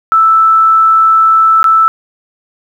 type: tone with dropouts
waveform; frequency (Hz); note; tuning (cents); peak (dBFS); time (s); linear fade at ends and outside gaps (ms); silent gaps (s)
sine; 1318.5; E6; 0; -4; 0.12-1.88; 0; 1.63-1.642
effects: 7-bit